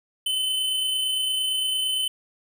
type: tone with amplitude modulation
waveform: square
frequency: 3043 Hz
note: F#7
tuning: 48 cents sharp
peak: -22 dBFS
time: 0.26-2.08 s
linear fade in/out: 5 ms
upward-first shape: sine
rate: 28.8 Hz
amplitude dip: 25%
effects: 9-bit